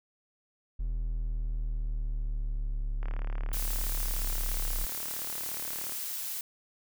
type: exponential sweep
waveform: triangle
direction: down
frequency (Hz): 41 to 31.06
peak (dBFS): -27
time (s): 0.79-4.86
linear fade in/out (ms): 10
type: click train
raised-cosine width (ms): 0.5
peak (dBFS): -28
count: 108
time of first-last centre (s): 3.03-5.922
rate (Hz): 37
type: noise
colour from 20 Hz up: blue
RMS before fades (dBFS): -36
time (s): 3.53-6.41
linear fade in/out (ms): 2
effects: none